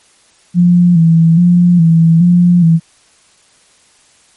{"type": "tone with vibrato", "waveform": "sine", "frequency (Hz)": 170, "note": "F3", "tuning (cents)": -46, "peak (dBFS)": -4, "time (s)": [0.54, 2.8], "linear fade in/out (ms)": 50, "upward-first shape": "square", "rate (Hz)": 1.2, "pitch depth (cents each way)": 58, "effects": ["white hiss -49 dBFS RMS until 4.36 s", "MP3 48 kbps"]}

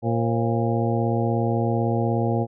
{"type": "harmonic tone with a mistuned harmonic", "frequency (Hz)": 116.2, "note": "A#2", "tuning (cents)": -5, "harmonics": [1, 2, 3, 4, 5, 6, 7], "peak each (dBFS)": [-23, -26, -28, -29, -30, -31, -31], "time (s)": [0.02, 2.47], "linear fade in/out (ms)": 50, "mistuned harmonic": 5, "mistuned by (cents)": -120, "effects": []}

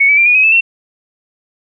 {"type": "tone with pitch steps", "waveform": "sine", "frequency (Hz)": [2217, 2293, 2371, 2451, 2535, 2621, 2711], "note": ["C#7", "D7", "D7", "D#7", "D#7", "E7", "E7"], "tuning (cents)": [0, -42, 16, -27, 32, -11, 48], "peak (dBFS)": -6, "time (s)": [0, 0.609], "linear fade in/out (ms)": 10, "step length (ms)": 87, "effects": []}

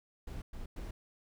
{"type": "noise bursts at uneven times", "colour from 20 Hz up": "brown", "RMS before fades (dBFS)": -42, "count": 3, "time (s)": [[0.27, 0.42], [0.53, 0.66], [0.76, 0.91]], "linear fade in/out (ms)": 5, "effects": []}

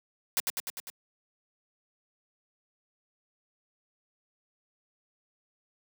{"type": "noise with echo", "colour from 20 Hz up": "white", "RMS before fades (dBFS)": -27, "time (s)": [0.37, 0.4], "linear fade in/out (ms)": 0, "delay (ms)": 100, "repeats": 5, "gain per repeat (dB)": -3, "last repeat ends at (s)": 0.9, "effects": ["high-pass 200 Hz 12 dB/octave"]}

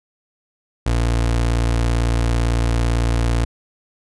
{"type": "tone", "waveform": "30% pulse", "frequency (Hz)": 57.9, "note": "A#1", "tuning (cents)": -11, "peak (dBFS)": -13, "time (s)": [0.86, 3.45], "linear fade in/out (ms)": 5, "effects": ["resampled to 24000 Hz"]}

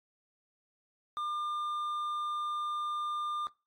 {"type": "tone with hard clipping", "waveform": "sine", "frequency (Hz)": 1200, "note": "D6", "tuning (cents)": 37, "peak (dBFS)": -34, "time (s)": [1.17, 3.47], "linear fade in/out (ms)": 0, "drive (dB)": 5, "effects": ["noise-tail reverb RT60 0.3 s tail -22 dB re dry", "AAC 64 kbps"]}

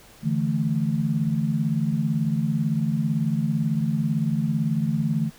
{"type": "chord", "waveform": "sine", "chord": "D suspended second", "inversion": "none", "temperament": "equal", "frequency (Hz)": [146.83, 164.81, 220], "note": ["D3", "E3", "A3"], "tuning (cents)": [0, 0, 0], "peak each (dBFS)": -25, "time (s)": [0.22, 5.31], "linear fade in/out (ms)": 50, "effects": ["pink hiss -50 dBFS RMS until 5.38 s"]}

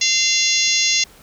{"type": "harmonic tone with a mistuned harmonic", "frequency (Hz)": 690, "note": "F5", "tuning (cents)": -21, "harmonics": [3, 4, 5, 6, 7, 8, 9, 10], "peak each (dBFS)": [-23, -23, -23, -23, -23, -23, -23, -23], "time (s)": [0.01, 1.04], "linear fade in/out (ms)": 5, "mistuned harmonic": 10, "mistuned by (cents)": -65, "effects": ["pink hiss -47 dBFS RMS until 1.22 s"]}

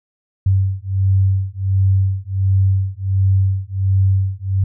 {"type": "beating tone pair", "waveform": "sine", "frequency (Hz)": [95.5, 96.9], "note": ["G2", "G2"], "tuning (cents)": [-45, -20], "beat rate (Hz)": 1.4, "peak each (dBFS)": -16, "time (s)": [0.46, 4.64], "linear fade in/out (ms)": 5, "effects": []}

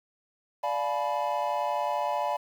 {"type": "chord", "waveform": "triangle", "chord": "D diminished seventh", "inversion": "none", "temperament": "equal with one note detuned", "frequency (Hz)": [587.3, 698.5, 852.5, 987.8], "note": ["D5", "F5", "Ab5", "Cb6"], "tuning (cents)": [0, 0, 45, 0], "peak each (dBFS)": [-30, -31, -29, -30], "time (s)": [0.63, 2.37], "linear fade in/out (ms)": 10, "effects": ["9-bit"]}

